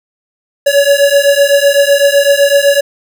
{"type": "beating tone pair", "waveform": "square", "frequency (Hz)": [561, 568.9], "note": ["C#5", "C#5"], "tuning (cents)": [21, 45], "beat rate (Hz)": 7.9, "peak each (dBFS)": -10, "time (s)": [0.66, 2.81], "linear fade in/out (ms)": 10, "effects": []}